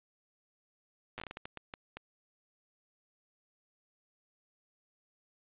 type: slowing click train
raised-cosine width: 0.3 ms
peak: -25 dBFS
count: 12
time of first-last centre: 1.18-1.97 s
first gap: 8 ms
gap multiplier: 1.4
effects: resampled to 8000 Hz + 11-bit